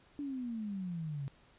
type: exponential sweep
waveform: sine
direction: down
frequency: 293.7 to 134.5 Hz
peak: -36 dBFS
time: 0.19-1.28 s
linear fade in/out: 0 ms
effects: pink hiss -64 dBFS RMS until 1.58 s + resampled to 8000 Hz